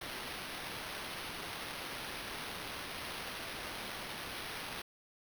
white noise with sample-and-hold, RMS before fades -43 dBFS, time 0.01-4.82 s, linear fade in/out 5 ms, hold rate 7350 Hz, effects none

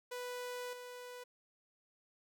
sawtooth tone with level steps, 493.9 Hz, B4, in tune, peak -37 / -43 dBFS, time 0.11-1.24 s, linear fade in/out 10 ms, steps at 0.73 s, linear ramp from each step 2 ms, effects none

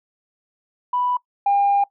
sine tone pair in turn, 987.8 / 803.5 Hz, B5 / G5, 0 / +43 cents, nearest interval major third, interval 357 cents, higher first, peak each -18 / -13 dBFS, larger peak second, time 0.93-1.17 / 1.46-1.84 s, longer second, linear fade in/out 5 ms, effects noise-tail reverb RT60 0.1 s tail -21 dB re dry + tanh soft clip ceiling -11 dBFS

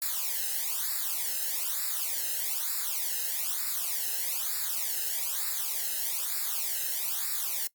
blue noise with flanger, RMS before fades -31 dBFS, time 0.02-7.67 s, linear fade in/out 0 ms, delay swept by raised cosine 0.32 to 0.88 ms, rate 1.1 Hz, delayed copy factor -1, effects noise-tail reverb RT60 0.1 s tail -20 dB re dry + Opus 48 kbps

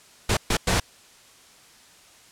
pink noise bursts at uneven times, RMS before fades -21 dBFS, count 3, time 0.29-0.37 / 0.5-0.57 / 0.67-0.8 s, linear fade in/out 5 ms, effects white hiss -52 dBFS RMS until 2.31 s + low-pass 9000 Hz 12 dB/octave

